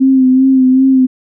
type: tone with vibrato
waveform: sine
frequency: 261.6 Hz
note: C4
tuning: in tune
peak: -5 dBFS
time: 0-1.07 s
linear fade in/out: 20 ms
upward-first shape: sine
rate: 2.6 Hz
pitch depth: 34 cents each way
effects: none